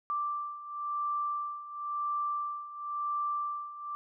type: beating tone pair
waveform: sine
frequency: 1174.7 / 1175.66 Hz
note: D6 / D6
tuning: 0 / +1 cents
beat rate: 0.96 Hz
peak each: -37 / -33 dBFS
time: 0.1-3.95 s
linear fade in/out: 0 ms
effects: none